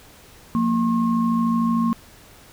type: tone cluster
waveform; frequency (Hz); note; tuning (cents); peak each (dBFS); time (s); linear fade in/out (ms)
sine; 177.2 / 230.5 / 1077; F3 / A#3 / C6; +25 / -19 / +50; -27 / -18 / -26; 0.55-1.93; 0
effects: pink hiss -48 dBFS RMS until 2.52 s